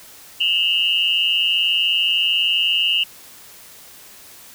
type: tone with amplitude modulation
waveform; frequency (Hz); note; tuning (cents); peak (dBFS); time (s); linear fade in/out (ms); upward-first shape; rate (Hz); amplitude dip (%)
sine; 2847; F7; +33; -11; 0.4-3.04; 10; sine; 180; 95
effects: white hiss -43 dBFS RMS until 4.54 s